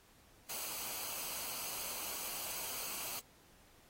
white noise with comb filter, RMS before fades -42 dBFS, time 0.49-3.2 s, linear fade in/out 10 ms, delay 0.55 ms, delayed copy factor -0.55, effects pink hiss -65 dBFS RMS until 3.89 s + AAC 48 kbps

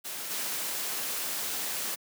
white noise with level steps, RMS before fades -37 / -33 dBFS, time 0.04-1.96 s, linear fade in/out 20 ms, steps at 0.3 s, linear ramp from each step 10 ms, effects high-pass 200 Hz 12 dB/octave

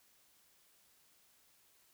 silence, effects white hiss -69 dBFS RMS until 1.93 s

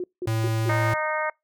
sine tone bursts, 360.3 Hz, F#4, 46 cents flat, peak -26 dBFS, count 4, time 0-0.696 s, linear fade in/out 2 ms, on 39 ms, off 180 ms
square tone, 111.7 Hz, A2, 27 cents sharp, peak -23 dBFS, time 0.27-0.94 s, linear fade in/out 5 ms
harmonic tone, 308.5 Hz, D#4, 15 cents flat, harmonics 2 / 3 / 4 / 5 / 6 / 7, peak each -28 / -30 / -31 / -32 / -33 / -33 dBFS, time 0.69-1.3 s, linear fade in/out 5 ms
effects noise-tail reverb RT60 0.2 s tail -26 dB re dry

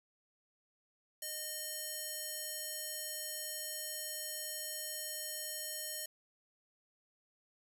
square tone with band-pass filter, 613 Hz, D#5, 26 cents flat, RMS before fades -42 dBFS, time 1.22-6.06 s, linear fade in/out 5 ms, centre 11000 Hz, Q 1.1, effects none

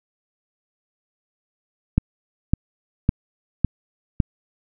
click train, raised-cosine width 5 ms, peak -3 dBFS, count 5, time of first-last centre 1.98-4.202 s, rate 1.8 Hz, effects none

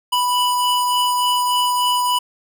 square tone pair together, 987.8 / 2960 Hz, B5 / F#7, 0 / 0 cents, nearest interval octave + perfect fifth, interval 1900 cents, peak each -17 / -24 dBFS, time 0.12-2.19 s, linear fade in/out 10 ms, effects none

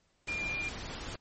sine tone in noise, 2399 Hz, D7, 36 cents sharp, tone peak -33 dBFS, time 0.28-0.69 s, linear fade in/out 5 ms, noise pink, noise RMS -41 dBFS, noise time 0.27-1.16 s, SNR +5 dB, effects pink hiss -72 dBFS RMS until 1.2 s + MP3 32 kbps

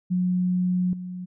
sine tone with level steps, 181.2 Hz, F#3, 36 cents flat, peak -20 / -31 dBFS, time 0.1-1.26 s, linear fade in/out 20 ms, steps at 0.93 s, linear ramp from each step 2 ms, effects none

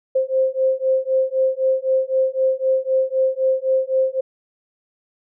sine beating tone pair, 523.3 / 527.2 Hz, C5 / C5, 0 / +13 cents, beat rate 3.9 Hz, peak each -19 dBFS, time 0.15-4.21 s, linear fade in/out 10 ms, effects none

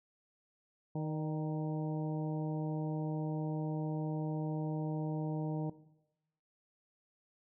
harmonic tone with a mistuned harmonic, 155.56 Hz, D#3, in tune, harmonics 1 / 2 / 3 / 4 / 5 / 6, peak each -35 / -41 / -45 / -47 / -49 / -51 dBFS, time 0.95-5.7 s, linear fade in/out 5 ms, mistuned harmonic 4, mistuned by -39 cents, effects noise-tail reverb RT60 0.9 s tail -17 dB re dry

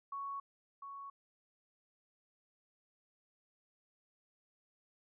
sine tone with echo, 1112 Hz, C#6, 5 cents sharp, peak -39 dBFS, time 0.12-0.4 s, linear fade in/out 5 ms, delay 700 ms, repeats 1, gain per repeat -6 dB, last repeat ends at 1.1 s, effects none

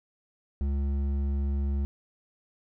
sine tone with hard clipping, 69.8 Hz, C#2, 13 cents sharp, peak -27 dBFS, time 0.61-1.85 s, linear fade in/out 0 ms, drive 8 dB, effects none

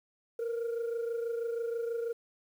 sine tone pair together, 462.3 / 488.5 Hz, A#4 / B4, -14 / -19 cents, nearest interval minor second, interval 95 cents, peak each -30 / -37 dBFS, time 0.39-2.13 s, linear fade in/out 5 ms, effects tanh soft clip ceiling -29 dBFS + 10-bit

